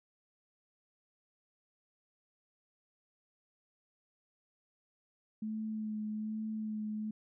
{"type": "tone with vibrato", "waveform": "sine", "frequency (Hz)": 215.8, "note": "A3", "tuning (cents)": -33, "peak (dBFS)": -35, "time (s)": [5.42, 7.11], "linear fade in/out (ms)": 5, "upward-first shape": "sine", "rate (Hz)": 1.2, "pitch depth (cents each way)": 19, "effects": []}